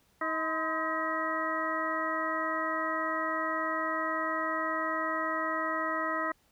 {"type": "harmonic tone with a mistuned harmonic", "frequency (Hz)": 318.2, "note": "D#4", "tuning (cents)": 39, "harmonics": [1, 2, 3, 4, 5, 6], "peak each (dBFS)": [-38, -36, -37, -33, -43, -35], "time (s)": [0.21, 6.32], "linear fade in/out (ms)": 5, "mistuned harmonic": 3, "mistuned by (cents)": 120, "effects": ["pink hiss -68 dBFS RMS until 6.51 s"]}